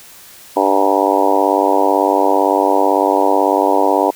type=harmonic tone with a mistuned harmonic; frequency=98 Hz; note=G2; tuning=in tune; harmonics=3 / 4 / 5 / 6 / 7 / 8 / 9 / 10; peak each=-19 / -19 / -19 / -19 / -19 / -19 / -19 / -19 dBFS; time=0.56-4.11 s; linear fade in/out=10 ms; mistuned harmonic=10; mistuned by=-35 cents; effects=white hiss -40 dBFS RMS until 4.15 s